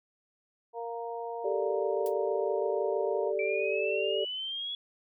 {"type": "harmonic tone", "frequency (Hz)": 233.1, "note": "A#3", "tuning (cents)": 0, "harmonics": [2, 3, 4], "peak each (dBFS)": [-37, -39, -40], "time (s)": [0.73, 3.33], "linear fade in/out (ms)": 50}
{"type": "chord", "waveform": "sine", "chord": "G suspended second", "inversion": "none", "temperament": "equal with one note detuned", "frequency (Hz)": [390.9, 440, 587.3], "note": ["G4", "A4", "D5"], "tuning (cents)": [-5, 0, 0], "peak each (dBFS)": -32, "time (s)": [1.44, 4.25], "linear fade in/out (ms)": 10}
{"type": "noise with exponential decay", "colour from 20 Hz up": "blue", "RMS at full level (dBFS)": -40, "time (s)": [2.06, 2.14], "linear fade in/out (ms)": 1, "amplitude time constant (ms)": 17}
{"type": "exponential sweep", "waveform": "sine", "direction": "up", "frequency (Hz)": [2324, 3387], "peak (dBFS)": -33, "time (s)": [3.39, 4.75], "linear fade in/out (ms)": 2}
{"effects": []}